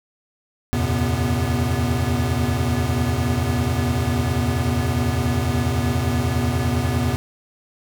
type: tone cluster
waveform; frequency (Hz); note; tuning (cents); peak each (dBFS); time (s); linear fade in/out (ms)
square; 80.3 / 90.4 / 114.9 / 131.9 / 244.4; E2 / F#2 / A#2 / C3 / B3; -45 / -40 / -25 / +14 / -18; -26; 0.73-7.16; 0
effects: none